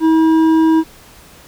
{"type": "tone with hard clipping", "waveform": "sine", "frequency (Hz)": 321.1, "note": "E4", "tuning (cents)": -45, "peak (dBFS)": -10, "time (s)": [0, 0.84], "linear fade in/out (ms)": 50, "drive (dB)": 7, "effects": ["pink hiss -42 dBFS RMS until 1.47 s"]}